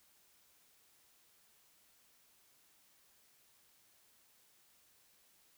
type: silence
effects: white hiss -69 dBFS RMS until 5.57 s